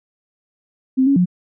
sine tone with pitch steps, 261.3 / 277.3 / 179.5 Hz, C4 / C#4 / F3, -2 / +1 / +48 cents, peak -11 dBFS, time 0.97-1.258 s, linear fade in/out 20 ms, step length 96 ms, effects none

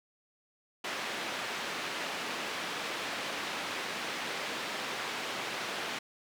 white band-pass noise, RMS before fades -37 dBFS, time 0.84-5.99 s, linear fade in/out 5 ms, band 210 to 2900 Hz, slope 12 dB/octave, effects none

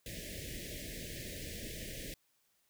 pink band-stop noise, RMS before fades -44 dBFS, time 0.06-2.14 s, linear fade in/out 2 ms, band 640 to 1700 Hz, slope 96 dB/octave, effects white hiss -75 dBFS RMS until 2.69 s

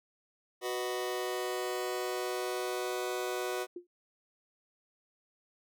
sawtooth chord, B major, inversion second, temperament just, 370.4 / 493.9 / 617.4 Hz, F#4 / B4 / D#5, +2 / 0 / -14 cents, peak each -31 / -34 / -37 dBFS, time 0.61-3.67 s, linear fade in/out 50 ms
sine tone with exponential decay, 352.2 Hz, F4, 15 cents sharp, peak -35 dBFS, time 3.76-3.87 s, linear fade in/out 5 ms, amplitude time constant 23 ms
effects none

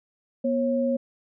sine tone pair together, 242.1 / 544 Hz, B3 / C#5, -34 / -33 cents, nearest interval octave + major second, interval 1401 cents, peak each -24 dBFS, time 0.44-0.97 s, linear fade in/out 10 ms, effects none

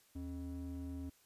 triangle ring-modulated tone, 174.61 Hz, F3, in tune, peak -36 dBFS, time 0.15-1.1 s, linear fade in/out 10 ms, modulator 96.6 Hz, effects white hiss -69 dBFS RMS until 1.25 s + resampled to 32000 Hz

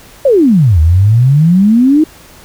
sine exponential two-way sweep, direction down then up, 587.3 to 76 to 321.6 Hz, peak -4 dBFS, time 0.25-2.04 s, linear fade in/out 5 ms, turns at 0.8 s, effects pink hiss -38 dBFS RMS until 2.44 s

